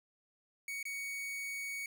45% pulse tone with dropouts, 2236 Hz, C#7, 14 cents sharp, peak -38 dBFS, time 0.68-1.86 s, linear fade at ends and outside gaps 2 ms, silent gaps 0.829-0.853 s, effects none

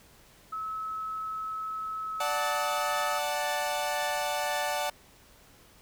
sine tone with pitch glide, 1294 to 1273.2 Hz, E6 to D#6, -32 to +39 cents, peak -32 dBFS, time 0.52-3.19 s, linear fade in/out 10 ms, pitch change -29 cents, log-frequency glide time 2.04-2.69 s
sawtooth chord, D major, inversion none, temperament equal, 587.3 / 740 / 880 Hz, D5 / F#5 / A5, 0 / 0 / 0 cents, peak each -29 dBFS, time 2.2-4.9 s, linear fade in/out 5 ms
effects pink hiss -57 dBFS RMS until 5.81 s

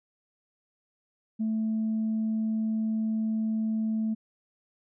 sine tone, 220 Hz, A3, in tune, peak -24 dBFS, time 1.39-4.15 s, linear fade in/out 20 ms, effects tanh soft clip ceiling -22 dBFS

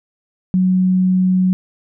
sine tone, 185 Hz, F#3, in tune, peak -11 dBFS, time 0.54-1.53 s, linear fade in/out 0 ms, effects none

